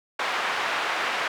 pink band-pass noise, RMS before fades -27 dBFS, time 0.19-1.28 s, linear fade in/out 5 ms, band 840 to 2500 Hz, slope 12 dB/octave, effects none

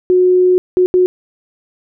sine tone bursts at uneven times, 364.8 Hz, F#4, 24 cents flat, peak -7 dBFS, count 3, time 0.1-0.58 / 0.77-0.86 / 0.94-1.06 s, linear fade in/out 0 ms, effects none

